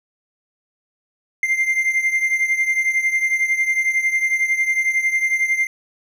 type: beating tone pair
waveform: triangle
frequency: 2093 / 2104 Hz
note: C7 / C7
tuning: 0 / +9 cents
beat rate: 11 Hz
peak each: -16 / -21 dBFS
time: 1.43-5.67 s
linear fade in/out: 2 ms
effects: none